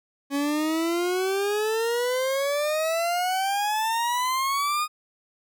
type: exponential sweep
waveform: 40% pulse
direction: up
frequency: 277.2 to 1241 Hz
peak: -22 dBFS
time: 0.3-4.88 s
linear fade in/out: 50 ms
effects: none